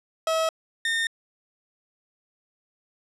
30% pulse tone pair in turn, 645 / 1824.3 Hz, E5 / A#6, -38 / -38 cents, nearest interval octave + tritone, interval 1800 cents, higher second, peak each -19 / -20 dBFS, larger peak first, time 0.27-0.49 / 0.85-1.07 s, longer neither, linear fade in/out 2 ms, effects low-pass 9000 Hz 12 dB/octave

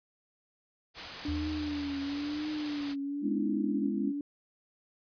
white noise, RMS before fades -39 dBFS, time 0.94-2.96 s, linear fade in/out 50 ms
sine tone with vibrato, 291.8 Hz, D4, 11 cents flat, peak -32 dBFS, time 1.25-4.21 s, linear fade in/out 2 ms, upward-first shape triangle, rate 1 Hz, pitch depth 88 cents each way
sine tone with exponential decay, 80.1 Hz, E2, 49 cents flat, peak -32 dBFS, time 1.28-2.94 s, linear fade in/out 5 ms, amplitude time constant 360 ms
sine chord, C# minor seventh, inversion second, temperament just, 207.9 / 249.5 / 277.2 / 332.6 Hz, G#3 / B3 / C#4 / E4, +2 / +18 / 0 / +16 cents, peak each -32 / -36 / -36 / -36 dBFS, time 3.21-4.13 s, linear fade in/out 50 ms
effects resampled to 11025 Hz

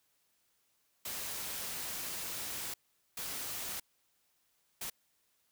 white noise bursts at uneven times, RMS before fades -40 dBFS, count 3, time 1.05-2.74 / 3.17-3.8 / 4.81-4.9 s, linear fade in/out 5 ms, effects white hiss -75 dBFS RMS until 5.51 s

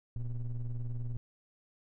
triangle ring-modulated tone, 64.4 Hz, C2, 27 cents flat, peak -28 dBFS, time 0.16-1.17 s, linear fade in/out 0 ms, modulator 54.4 Hz, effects none

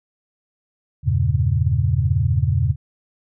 sine chord, E diminished seventh, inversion none, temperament equal, 82.41 / 98 / 116.54 / 138.59 Hz, E2 / G2 / Bb2 / Db3, 0 / 0 / 0 / 0 cents, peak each -21 dBFS, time 1.03-2.76 s, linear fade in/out 50 ms, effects none

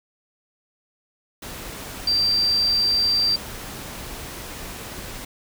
sine tone in noise, 4699 Hz, D8, in tune, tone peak -17 dBFS, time 2.07-3.36 s, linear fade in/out 5 ms, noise pink, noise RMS -35 dBFS, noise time 1.42-5.25 s, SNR +15 dB, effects none

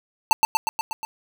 square tone with echo, 889 Hz, A5, 18 cents sharp, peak -11 dBFS, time 0.31-0.33 s, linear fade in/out 0 ms, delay 120 ms, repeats 6, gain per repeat -3 dB, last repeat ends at 1.05 s, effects none

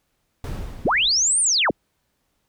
brown noise with exponential decay, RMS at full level -26 dBFS, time 0.44-1.73 s, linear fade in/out 2 ms, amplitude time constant 280 ms
sine linear two-way sweep, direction up then down, 74.6 to 9330 to 74.6 Hz, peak -16 dBFS, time 0.85-1.71 s, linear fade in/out 5 ms, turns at 1.4 s
effects pink hiss -71 dBFS RMS until 2.48 s

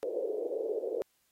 white band-pass noise, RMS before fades -34 dBFS, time 0.03-1.02 s, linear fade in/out 0 ms, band 390 to 520 Hz, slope 48 dB/octave, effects white hiss -73 dBFS RMS until 1.31 s + AAC 48 kbps

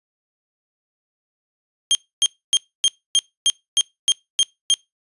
sawtooth tone bursts, 3200 Hz, G7, 35 cents sharp, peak -9 dBFS, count 10, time 1.91-4.74 s, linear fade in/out 0 ms, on 40 ms, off 270 ms, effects noise-tail reverb RT60 0.2 s tail -24 dB re dry + resampled to 24000 Hz

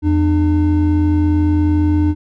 triangle tone pair together, 84.18 / 301.2 Hz, E2 / D4, +37 / +44 cents, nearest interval octave + minor seventh, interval 2207 cents, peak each -12 dBFS, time 0.02-2.15 s, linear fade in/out 50 ms, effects none

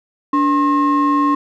triangle ring-modulated tone, 390 Hz, G4, 9 cents flat, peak -7 dBFS, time 0.33-1.35 s, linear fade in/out 5 ms, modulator 680 Hz, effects none

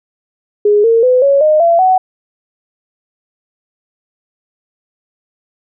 sine tone with pitch steps, 414.8 / 457.6 / 504.8 / 556.9 / 614.4 / 677.7 / 747.7 Hz, G#4 / A#4 / B4 / C#5 / D#5 / E5 / F#5, -2 / -32 / +38 / +8 / -22 / +48 / +18 cents, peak -6 dBFS, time 0.65-1.98 s, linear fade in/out 5 ms, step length 190 ms, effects none

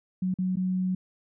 sine tone with dropouts, 185 Hz, F#3, in tune, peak -24 dBFS, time 0.22-0.95 s, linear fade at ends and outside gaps 5 ms, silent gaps 0.341-0.386 / 0.558-0.569 s, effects none

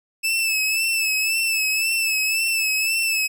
sawtooth tone with vibrato, 2622 Hz, E7, 10 cents flat, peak -16 dBFS, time 0.23-3.28 s, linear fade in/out 20 ms, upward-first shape sine, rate 1.9 Hz, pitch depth 47 cents each way, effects none

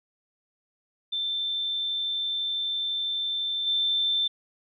sine tone with level steps, 3554 Hz, A7, 17 cents sharp, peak -26 / -22 dBFS, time 1.12-4.28 s, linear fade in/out 10 ms, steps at 3.66 s, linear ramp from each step 20 ms, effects none

